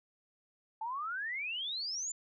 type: exponential sweep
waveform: sine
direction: up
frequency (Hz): 860 to 7250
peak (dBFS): -35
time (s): 0.81-2.12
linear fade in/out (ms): 5
effects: none